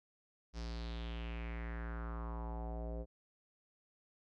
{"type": "tone with low-pass filter sweep", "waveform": "square", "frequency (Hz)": 57.5, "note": "A#1", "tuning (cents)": -23, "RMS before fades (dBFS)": -42, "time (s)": [0.53, 3.06], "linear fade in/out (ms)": 50, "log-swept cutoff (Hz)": [5500, 530], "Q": 3.7, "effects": []}